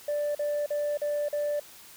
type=tone bursts; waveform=sine; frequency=587.3 Hz; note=D5; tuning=in tune; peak=-24 dBFS; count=5; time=0.08-1.598 s; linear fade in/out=5 ms; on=270 ms; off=42 ms; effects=tanh soft clip ceiling -24 dBFS + white hiss -50 dBFS RMS until 1.96 s